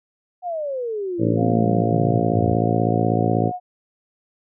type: exponential sweep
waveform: sine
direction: down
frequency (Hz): 740 to 82.41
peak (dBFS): -23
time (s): 0.42-2.57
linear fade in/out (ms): 50
type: harmonic tone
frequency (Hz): 56.2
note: A1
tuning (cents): +37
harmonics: 2 / 3 / 4 / 5 / 6 / 7 / 8 / 9 / 10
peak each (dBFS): -22 / -24 / -25 / -26 / -27 / -27 / -28 / -29 / -29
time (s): 1.18-3.52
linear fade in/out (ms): 50
type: tone with pitch glide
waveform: sine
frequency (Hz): 698.5 to 722.3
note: F5 to F#5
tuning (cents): 0 to -42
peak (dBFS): -25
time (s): 1.36-3.6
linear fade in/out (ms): 50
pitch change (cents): +58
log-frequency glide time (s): 2.2-3.15
effects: none